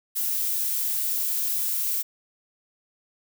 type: noise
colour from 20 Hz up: violet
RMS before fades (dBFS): -26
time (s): 0.15-2.03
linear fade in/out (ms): 20
effects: none